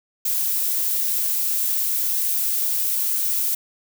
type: noise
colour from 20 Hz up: violet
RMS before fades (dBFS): -22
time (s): 0.25-3.55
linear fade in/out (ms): 5
effects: none